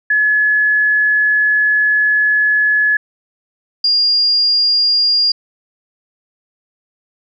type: tone pair in turn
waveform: sine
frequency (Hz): 1704 / 4820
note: G#6 / D8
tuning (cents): +44 / +44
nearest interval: octave + tritone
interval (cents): 1800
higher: second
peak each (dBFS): -10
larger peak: neither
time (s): 0.1-2.97 / 3.84-5.32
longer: first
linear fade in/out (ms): 5
effects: none